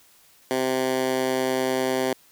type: tone with high-pass filter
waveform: 10% pulse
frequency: 130 Hz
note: C3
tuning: 11 cents flat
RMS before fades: -24 dBFS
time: 0.51-2.13 s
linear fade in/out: 0 ms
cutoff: 310 Hz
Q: 1.3
effects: white hiss -56 dBFS RMS until 2.31 s